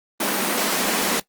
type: high-pass noise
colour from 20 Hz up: pink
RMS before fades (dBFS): -22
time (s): 0.2-1.2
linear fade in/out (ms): 5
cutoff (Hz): 180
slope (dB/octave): 96
effects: noise-tail reverb RT60 0.1 s tail -17 dB re dry + Opus 24 kbps